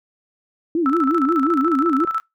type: tone with vibrato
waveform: sine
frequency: 302.5 Hz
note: D#4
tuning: 49 cents flat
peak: -16 dBFS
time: 0.75-2.05 s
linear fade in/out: 2 ms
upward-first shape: sine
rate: 5.6 Hz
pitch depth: 250 cents each way
type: tone with tremolo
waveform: sine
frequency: 1318.5 Hz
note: E6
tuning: in tune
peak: -17 dBFS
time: 0.86-2.2 s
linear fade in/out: 0 ms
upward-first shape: square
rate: 14 Hz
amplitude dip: 65%
effects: noise-tail reverb RT60 0.2 s tail -26 dB re dry